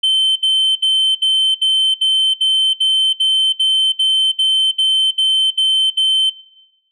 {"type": "tone bursts", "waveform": "sine", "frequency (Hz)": 3087, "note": "G7", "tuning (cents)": -27, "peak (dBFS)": -8, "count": 16, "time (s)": [0.03, 6.3], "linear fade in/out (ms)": 10, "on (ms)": 330, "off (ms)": 66, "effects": ["noise-tail reverb RT60 1.0 s tail -22 dB re dry", "tanh soft clip ceiling -10 dBFS"]}